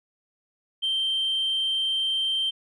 sine tone, 3136 Hz, G7, in tune, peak -21 dBFS, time 0.82-2.51 s, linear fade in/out 20 ms, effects tanh soft clip ceiling -20 dBFS

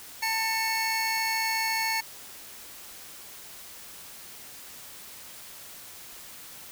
25% pulse tone pair together, 894 / 2208 Hz, A5 / C#7, +27 / -7 cents, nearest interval octave + major third, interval 1566 cents, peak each -25 dBFS, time 0.22-2.01 s, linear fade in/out 10 ms, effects white hiss -45 dBFS RMS until 6.71 s

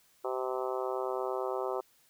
harmonic tone, 128.8 Hz, C3, 27 cents flat, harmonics 3 / 4 / 5 / 6 / 7 / 8 / 9 / 10, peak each -35 / -37 / -39 / -41 / -42 / -43 / -44 / -45 dBFS, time 0.24-1.81 s, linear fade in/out 10 ms, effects white hiss -66 dBFS RMS until 2.09 s

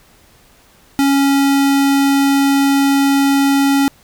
square tone, 277.2 Hz, C#4, in tune, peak -11 dBFS, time 0.99-3.88 s, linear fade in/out 0 ms, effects pink hiss -49 dBFS RMS until 4.03 s

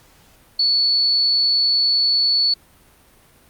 sine tone, 4435 Hz, C#8, in tune, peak -14 dBFS, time 0.59-2.54 s, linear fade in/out 5 ms, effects pink hiss -52 dBFS RMS until 3.49 s + Opus 48 kbps

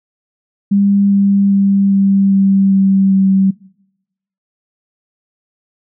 sine tone with pitch steps, 200 / 198.73 / 197.47 / 196.22 / 194.98 / 193.75 / 192.52 Hz, G3 / G3 / G3 / G3 / G3 / G3 / G3, +35 / +24 / +13 / +2 / -9 / -20 / -31 cents, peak -8 dBFS, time 0.71-3.51 s, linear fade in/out 10 ms, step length 400 ms, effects noise-tail reverb RT60 0.9 s tail -23 dB re dry

